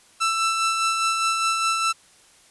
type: tone with tremolo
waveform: sawtooth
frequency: 1330 Hz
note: E6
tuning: 15 cents sharp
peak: -15 dBFS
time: 0.2-1.93 s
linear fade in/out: 20 ms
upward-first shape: sine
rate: 4.9 Hz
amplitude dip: 35%
effects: white hiss -54 dBFS RMS until 2.5 s + resampled to 24000 Hz